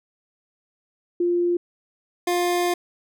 sine / 25% pulse tone pair in turn, 349.2 / 352.4 Hz, F4 / F4, 0 / +16 cents, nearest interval unison, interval 16 cents, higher second, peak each -18 / -16 dBFS, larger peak second, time 1.2-1.57 / 2.27-2.74 s, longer second, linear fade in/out 5 ms, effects none

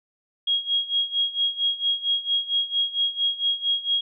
sine tone with tremolo, 3285 Hz, G#7, 20 cents flat, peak -18 dBFS, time 0.47-4.01 s, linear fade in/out 5 ms, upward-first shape sine, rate 4.4 Hz, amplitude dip 85%, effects none

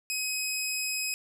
15% pulse tone, 2533 Hz, D#7, 30 cents sharp, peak -22 dBFS, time 0.1-1.14 s, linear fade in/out 0 ms, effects none

